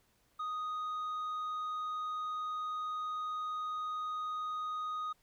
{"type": "tone with tanh clipping", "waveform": "triangle", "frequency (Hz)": 1244.5, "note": "D#6", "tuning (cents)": 0, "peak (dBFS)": -36, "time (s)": [0.39, 5.13], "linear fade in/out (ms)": 10, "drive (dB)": 8, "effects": ["pink hiss -72 dBFS RMS until 5.22 s"]}